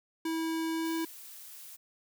square tone with pitch glide, 324.8 to 326.9 Hz, E4 to E4, -26 to -14 cents, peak -31 dBFS, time 0.25-1.05 s, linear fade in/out 5 ms, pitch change +12 cents, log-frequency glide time 0.73-0.93 s
blue noise, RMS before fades -48 dBFS, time 0.84-1.77 s, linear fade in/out 20 ms
effects none

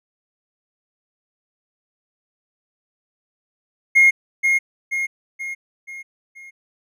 triangle tone with echo, 2144 Hz, C7, 42 cents sharp, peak -6 dBFS, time 3.95-4.11 s, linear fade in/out 20 ms, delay 480 ms, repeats 5, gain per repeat -6 dB, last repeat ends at 6.51 s, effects tanh soft clip ceiling -5 dBFS

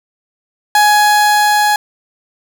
30% pulse tone with level ramp, 837 Hz, G#5, 13 cents sharp, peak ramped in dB -4 to -7 dBFS, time 0.75-1.76 s, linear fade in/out 2 ms, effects none

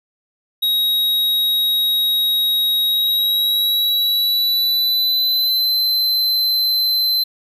square tone with pitch glide, 3800 to 4073 Hz, A#7 to C8, +33 to -47 cents, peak -15 dBFS, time 0.62-7.24 s, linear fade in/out 10 ms, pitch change +120 cents, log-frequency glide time 2.87-5.77 s, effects none

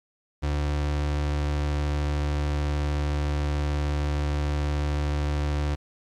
35% pulse tone, 73.42 Hz, D2, in tune, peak -22 dBFS, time 0.42-5.76 s, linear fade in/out 20 ms, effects low-pass 6000 Hz 12 dB/octave + 10-bit

